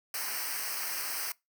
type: noise with comb filter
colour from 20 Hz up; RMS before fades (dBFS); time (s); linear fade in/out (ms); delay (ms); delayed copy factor
white; -35; 0.14-1.32; 2; 0.28; -0.95
effects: noise-tail reverb RT60 0.2 s tail -23 dB re dry